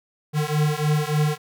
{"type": "beating tone pair", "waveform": "square", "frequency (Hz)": [149.2, 152.6], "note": ["D3", "D#3"], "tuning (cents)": [28, -33], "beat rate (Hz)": 3.4, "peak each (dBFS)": -23, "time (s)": [0.33, 1.38], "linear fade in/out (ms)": 50, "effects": []}